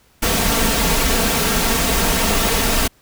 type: noise with comb filter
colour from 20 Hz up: pink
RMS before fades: -17 dBFS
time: 0.22-2.88 s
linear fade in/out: 10 ms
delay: 4.4 ms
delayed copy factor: +0.6
effects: pink hiss -55 dBFS RMS until 3.01 s